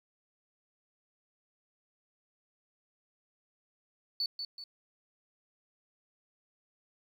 sine tone with echo, 4477 Hz, C#8, 16 cents sharp, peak -28 dBFS, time 4.2-4.26 s, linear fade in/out 2 ms, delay 190 ms, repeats 2, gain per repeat -7 dB, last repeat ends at 4.64 s, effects tanh soft clip ceiling -26 dBFS + 11-bit

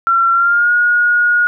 sine tone with pitch glide, 1361 to 1441.9 Hz, F6 to F#6, -45 to -45 cents, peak -9 dBFS, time 0.07-1.47 s, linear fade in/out 0 ms, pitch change +100 cents, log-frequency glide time 0.32-0.72 s, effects none

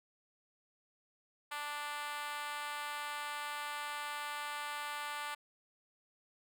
5% pulse tone with high-pass filter, 293.7 Hz, D4, in tune, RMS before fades -41 dBFS, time 1.51-5.35 s, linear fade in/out 10 ms, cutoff 970 Hz, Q 2.5, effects none

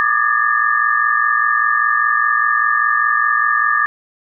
sine tone cluster, 1176 / 1221 / 1678 / 1794 Hz, D6 / D#6 / G#6 / A6, +2 / -33 / +17 / +33 cents, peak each -18 dBFS, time 0-3.86 s, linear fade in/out 0 ms, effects none

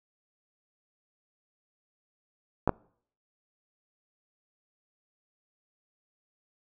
clicks, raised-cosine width 1 ms, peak -9 dBFS, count 2, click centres 2.676 / 2.693 s, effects noise-tail reverb RT60 0.6 s tail -26 dB re dry

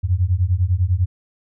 sine beating tone pair, 86 / 96 Hz, F2 / G2, -26 / -36 cents, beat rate 10 Hz, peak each -18 dBFS, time 0.03-1.06 s, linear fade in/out 20 ms, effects none

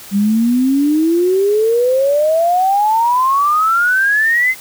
sine exponential sweep, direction up, 195.4 to 2093 Hz, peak -10 dBFS, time 0.11-4.55 s, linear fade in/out 50 ms, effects white hiss -35 dBFS RMS until 4.6 s

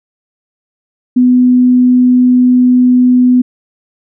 sine tone, 249.8 Hz, B3, 20 cents sharp, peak -4 dBFS, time 1.16-3.42 s, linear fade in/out 10 ms, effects none

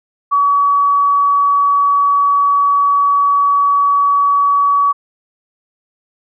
sine tone, 1135 Hz, C#6, 41 cents sharp, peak -9 dBFS, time 0.31-4.93 s, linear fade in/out 20 ms, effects none

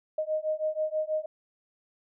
sine beating tone pair, 618 / 624.2 Hz, D#5 / D#5, -12 / +5 cents, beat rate 6.2 Hz, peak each -30 dBFS, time 0.18-1.26 s, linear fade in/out 5 ms, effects none

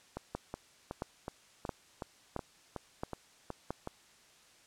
two click trains, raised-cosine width 1 ms, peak -24 / -21 dBFS, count 11 / 6, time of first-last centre 0.17-3.874 / 0.35-3.706 s, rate 2.7 / 1.49 Hz, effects white hiss -62 dBFS RMS until 4.66 s + low-pass 8000 Hz 12 dB/octave

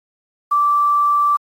sine tone with quantisation, 1167 Hz, D6, 11 cents flat, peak -12 dBFS, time 0.51-1.37 s, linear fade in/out 10 ms, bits 7, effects AAC 48 kbps

